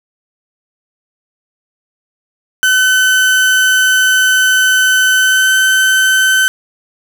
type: tone with pitch glide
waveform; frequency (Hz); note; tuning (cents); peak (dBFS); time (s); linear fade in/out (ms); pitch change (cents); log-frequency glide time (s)
35% pulse; 1518 to 1531.2; F#6 to G6; +44 to -41; -6; 2.63-6.48; 0; +15; 5.13-5.57
effects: none